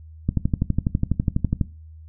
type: click train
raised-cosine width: 5 ms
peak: -7 dBFS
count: 17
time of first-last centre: 0.29-1.612 s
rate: 12.1 Hz
effects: noise-tail reverb RT60 0.3 s tail -19 dB re dry + added 79 Hz sine -40 dBFS peak until 2.08 s